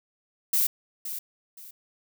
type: noise with echo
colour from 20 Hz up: violet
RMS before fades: -23 dBFS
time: 0.53-0.67 s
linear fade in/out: 5 ms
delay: 520 ms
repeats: 2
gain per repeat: -11 dB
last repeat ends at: 1.71 s
effects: none